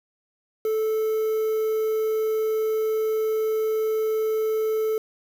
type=tone with quantisation; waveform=triangle; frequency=437.2 Hz; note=A4; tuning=11 cents flat; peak=-19 dBFS; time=0.65-4.98 s; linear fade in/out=2 ms; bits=7; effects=none